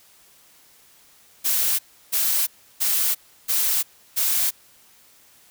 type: noise bursts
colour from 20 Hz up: blue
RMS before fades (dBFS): -21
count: 5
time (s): 1.44-4.51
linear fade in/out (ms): 20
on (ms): 350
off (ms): 330
effects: white hiss -54 dBFS RMS until 5.5 s